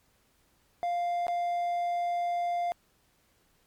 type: tone with dropouts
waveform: triangle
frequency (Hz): 698.5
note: F5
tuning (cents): 0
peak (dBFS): -25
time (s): 0.83-2.72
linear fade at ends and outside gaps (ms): 0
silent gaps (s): 1.268-1.282
effects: pink hiss -68 dBFS RMS until 3.66 s + MP3 96 kbps